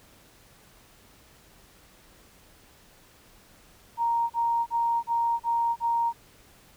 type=tone bursts; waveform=sine; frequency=932.3 Hz; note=A#5; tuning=in tune; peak=-22 dBFS; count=6; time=3.97-6.13 s; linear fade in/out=50 ms; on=330 ms; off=36 ms; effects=pink hiss -56 dBFS RMS until 6.76 s